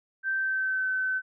sine tone with pitch glide, 1559 to 1524.3 Hz, G6 to G6, -10 to -49 cents, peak -25 dBFS, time 0.23-1.22 s, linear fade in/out 50 ms, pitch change -39 cents, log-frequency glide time 0.36-0.88 s, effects none

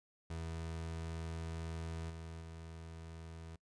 30% pulse tone with level steps, 82 Hz, E2, 9 cents flat, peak -38 / -43 / -45 dBFS, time 0.3-3.56 s, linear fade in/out 5 ms, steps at 2.09 / 2.4 s, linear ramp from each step 20 ms, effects noise-tail reverb RT60 0.1 s tail -24 dB re dry + resampled to 22050 Hz

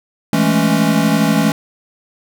square chord, A major seventh, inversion second, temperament equal, 164.81 / 207.7 / 220 / 277.2 Hz, E3 / G#3 / A3 / C#4, 0 / 0 / 0 / 0 cents, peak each -18 dBFS, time 0.33-1.52 s, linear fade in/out 2 ms, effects none

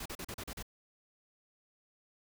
pink noise bursts, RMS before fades -42 dBFS, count 7, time 0-0.627 s, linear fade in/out 5 ms, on 57 ms, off 38 ms, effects none

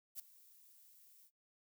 violet noise with ADSR envelope, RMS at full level -43 dBFS, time 0.15-1.31 s, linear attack 46 ms, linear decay 4 ms, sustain -21 dB, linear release 65 ms, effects noise-tail reverb RT60 0.1 s tail -18 dB re dry

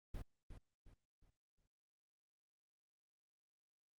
brown noise with echo, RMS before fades -45 dBFS, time 0.14-0.22 s, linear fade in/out 5 ms, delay 360 ms, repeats 4, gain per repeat -8 dB, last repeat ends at 1.66 s, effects Opus 32 kbps

